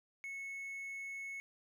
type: tone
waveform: triangle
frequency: 2198 Hz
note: C#7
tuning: 15 cents flat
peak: -40 dBFS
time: 0.24-1.4 s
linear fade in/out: 0 ms
effects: none